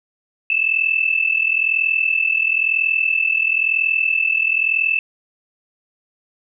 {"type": "tone pair together", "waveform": "sine", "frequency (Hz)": [2614, 2655], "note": ["E7", "E7"], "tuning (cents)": [-15, 12], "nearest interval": "unison", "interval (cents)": 27, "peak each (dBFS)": -18, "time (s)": [0.5, 4.99], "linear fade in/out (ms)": 2, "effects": []}